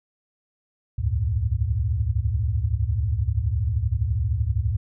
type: tone cluster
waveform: sine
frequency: 67.5 / 78.3 / 98.7 / 111.2 Hz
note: C#2 / D#2 / G2 / A2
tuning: -45 / +11 / +12 / +19 cents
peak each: -26 dBFS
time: 0.98-4.77 s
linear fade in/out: 10 ms
effects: none